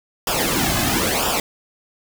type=noise with flanger; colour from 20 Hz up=pink; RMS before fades=-20 dBFS; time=0.27-1.4 s; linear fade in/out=2 ms; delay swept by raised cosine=0.47 to 2.17 ms; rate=1 Hz; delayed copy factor=-0.75; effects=none